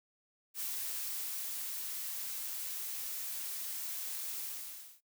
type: noise with ADSR envelope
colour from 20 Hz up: blue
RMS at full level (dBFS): -38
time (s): 0.54-5.01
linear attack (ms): 62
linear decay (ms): 1100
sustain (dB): -2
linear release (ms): 600
effects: noise-tail reverb RT60 0.1 s tail -18 dB re dry